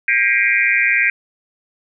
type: tone cluster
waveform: sine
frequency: 1602 / 1915 / 2108 / 2307 / 2428 Hz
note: G6 / A#6 / C7 / D7 / D#7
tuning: +37 / +46 / +12 / -31 / -43 cents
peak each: -19 dBFS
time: 0.08-1.1 s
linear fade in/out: 2 ms
effects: none